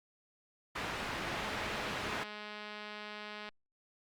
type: low-pass noise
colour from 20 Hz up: white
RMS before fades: -39 dBFS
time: 0.75-2.24 s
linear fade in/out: 10 ms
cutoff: 2100 Hz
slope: 12 dB/octave
type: click train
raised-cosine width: 0.3 ms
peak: -29 dBFS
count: 465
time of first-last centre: 1.28-3.49 s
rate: 210 Hz
effects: Opus 48 kbps